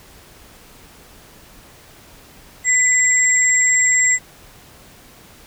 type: tone pair together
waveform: sine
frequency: 2000 / 7558 Hz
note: B6 / A#8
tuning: +21 / +23 cents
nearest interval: octave + major seventh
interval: 2302 cents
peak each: -15 dBFS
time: 2.64-4.19 s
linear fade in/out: 50 ms
effects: pink hiss -45 dBFS RMS until 5.46 s